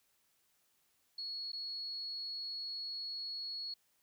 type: tone with dropouts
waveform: sine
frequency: 4348 Hz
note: C#8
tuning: 34 cents flat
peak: -39 dBFS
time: 1.18-3.74 s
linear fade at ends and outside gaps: 5 ms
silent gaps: 1.519-1.53 s
effects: white hiss -75 dBFS RMS until 4.02 s